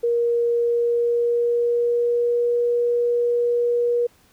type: tone with pitch glide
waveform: sine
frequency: 472.1 to 478.7 Hz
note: A#4 to A#4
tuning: +22 to +46 cents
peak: -17 dBFS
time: 0.03-4.07 s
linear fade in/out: 10 ms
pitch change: +24 cents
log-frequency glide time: 0.52-2.56 s
effects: pink hiss -57 dBFS RMS until 4.32 s